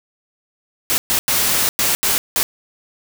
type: noise bursts at uneven times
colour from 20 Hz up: white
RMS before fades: -17 dBFS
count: 6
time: 0.9-0.98 / 1.1-1.19 / 1.28-1.69 / 1.79-1.95 / 2.03-2.18 / 2.36-2.43 s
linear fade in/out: 0 ms
effects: none